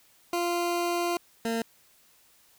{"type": "tone pair in turn", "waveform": "20% pulse", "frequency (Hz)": [347, 228.3], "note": ["F4", "A#3"], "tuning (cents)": [-11, -36], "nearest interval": "perfect fifth", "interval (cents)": 725, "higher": "first", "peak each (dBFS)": [-21, -22], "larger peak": "first", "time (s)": [[0.33, 1.17], [1.45, 1.62]], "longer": "first", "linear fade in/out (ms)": 2, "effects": ["white hiss -61 dBFS RMS until 2.58 s"]}